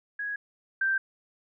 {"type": "tone pair in turn", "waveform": "sine", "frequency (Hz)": [1661.2, 1568], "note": ["G#6", "G6"], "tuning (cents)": [0, 0], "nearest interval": "minor second", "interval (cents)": 100, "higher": "first", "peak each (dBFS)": [-30, -23], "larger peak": "second", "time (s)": [[0.19, 0.36], [0.81, 0.98]], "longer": "neither", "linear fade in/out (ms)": 5, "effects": []}